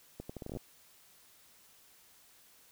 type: accelerating click train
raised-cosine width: 2 ms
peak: -28 dBFS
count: 11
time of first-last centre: 0.2-0.57 s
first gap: 95 ms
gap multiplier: 0.76
effects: white hiss -62 dBFS RMS until 2.71 s